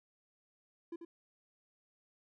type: tone with echo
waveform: triangle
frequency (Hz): 337.9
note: E4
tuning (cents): +43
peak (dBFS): -38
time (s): 0.92-0.96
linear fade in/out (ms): 5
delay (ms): 90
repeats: 1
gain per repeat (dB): -6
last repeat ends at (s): 1.05
effects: none